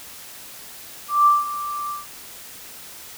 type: tone with ADSR envelope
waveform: sine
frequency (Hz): 1174.7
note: D6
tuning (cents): 0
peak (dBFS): -10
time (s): 1.08-2.06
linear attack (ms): 180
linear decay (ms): 180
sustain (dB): -15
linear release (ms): 150
effects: white hiss -40 dBFS RMS until 3.17 s